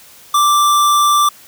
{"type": "tone", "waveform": "square", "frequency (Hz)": 1174.7, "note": "D6", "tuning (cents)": 0, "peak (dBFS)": -10, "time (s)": [0.34, 1.29], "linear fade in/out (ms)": 5, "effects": ["white hiss -42 dBFS RMS until 1.47 s"]}